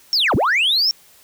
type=linear two-way sweep; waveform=sine; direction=down then up; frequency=5588 to 61.2 to 5588 Hz; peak=-12 dBFS; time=0.13-0.91 s; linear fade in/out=0 ms; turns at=0.35 s; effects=tanh soft clip ceiling -12 dBFS + white hiss -50 dBFS RMS until 1.23 s

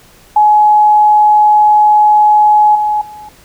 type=tone with level steps; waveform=sine; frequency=844 Hz; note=G#5; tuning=28 cents sharp; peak=-4 / -10 / -28 dBFS; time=0.36-3.29 s; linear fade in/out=5 ms; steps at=2.75 / 3.01 s; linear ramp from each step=5 ms; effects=pink hiss -43 dBFS RMS until 3.44 s

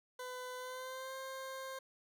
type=tone with pitch glide; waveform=20% pulse; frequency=503 to 529.2 Hz; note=B4 to C5; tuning=+32 to +20 cents; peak=-38 dBFS; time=0.19-1.79 s; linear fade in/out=5 ms; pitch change=+88 cents; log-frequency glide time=0.57-1.15 s; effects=none

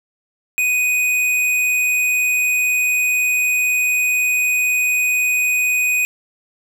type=tone with hard clipping; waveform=sine; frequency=2491 Hz; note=D#7; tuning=1 cent sharp; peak=-16 dBFS; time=0.58-6.05 s; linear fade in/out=0 ms; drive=13 dB; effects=none

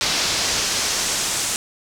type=noise with band-pass filter sweep; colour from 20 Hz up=brown; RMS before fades=-22 dBFS; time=0.01-1.56 s; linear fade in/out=0 ms; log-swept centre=5000 to 7800 Hz; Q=1.4; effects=none

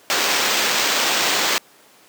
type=noise with sample-and-hold; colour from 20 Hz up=violet; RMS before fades=-19 dBFS; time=0.1-1.58 s; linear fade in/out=0 ms; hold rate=11025 Hz; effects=pink hiss -50 dBFS RMS until 2.08 s + high-pass 300 Hz 12 dB/octave

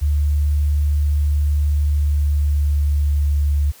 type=tone with pitch glide; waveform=sine; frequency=73.42 to 72.53 Hz; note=D2 to D2; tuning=0 to -21 cents; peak=-14 dBFS; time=0.01-3.72 s; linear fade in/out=20 ms; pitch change=-21 cents; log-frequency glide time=1.77-3.32 s; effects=white hiss -46 dBFS RMS until 3.8 s

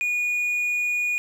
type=tone; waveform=triangle; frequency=2451 Hz; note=D#7; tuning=27 cents flat; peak=-20 dBFS; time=0.01-1.18 s; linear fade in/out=0 ms; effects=none

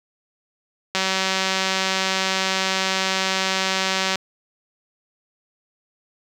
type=click train; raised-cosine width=0.2 ms; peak=-4 dBFS; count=610; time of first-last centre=0.95-4.155 s; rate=190 Hz; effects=high-pass 60 Hz 12 dB/octave + 7-bit

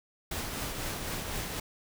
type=noise with tremolo; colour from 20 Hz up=pink; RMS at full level=-34 dBFS; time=0.31-1.6 s; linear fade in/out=5 ms; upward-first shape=triangle; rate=4 Hz; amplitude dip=40%; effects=none

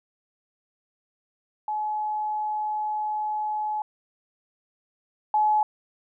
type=tone pair in turn; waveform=sine; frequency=851 / 851 Hz; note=G#5 / G#5; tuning=+42 / +42 cents; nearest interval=unison; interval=0 cents; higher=neither; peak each=-25 / -18 dBFS; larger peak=second; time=1.68-3.82 / 5.34-5.63 s; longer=first; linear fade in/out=2 ms; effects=none

